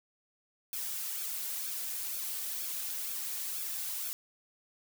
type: noise with flanger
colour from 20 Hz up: blue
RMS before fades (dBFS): -37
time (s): 0.73-4.13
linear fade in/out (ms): 0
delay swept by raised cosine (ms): 1 to 3.1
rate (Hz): 2.1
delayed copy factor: -0.65
effects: none